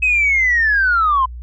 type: linear sweep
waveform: sine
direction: down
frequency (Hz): 2570 to 1007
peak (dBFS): -11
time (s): 0.02-1.26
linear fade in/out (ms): 10
effects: tanh soft clip ceiling -7 dBFS + added 60 Hz sine -28 dBFS peak until 1.42 s